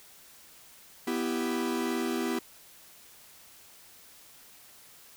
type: chord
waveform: 45% pulse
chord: E minor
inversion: second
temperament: equal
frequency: 246.9 / 329.6 / 392 Hz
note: B3 / E4 / G4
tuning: 0 / 0 / 0 cents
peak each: -32 / -33 / -34 dBFS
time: 1.07-2.39 s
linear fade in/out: 5 ms
effects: white hiss -54 dBFS RMS until 5.16 s